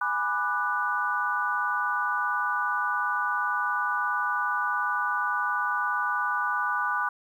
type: chord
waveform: sine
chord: G# half-diminished seventh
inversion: none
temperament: equal with one note detuned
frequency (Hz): 830.6 / 987.8 / 1188.3 / 1480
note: G#5 / B5 / D6 / F#6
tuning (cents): 0 / 0 / +20 / 0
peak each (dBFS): -34 / -31 / -29 / -28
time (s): 0.01-7.09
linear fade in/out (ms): 5
effects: 10-bit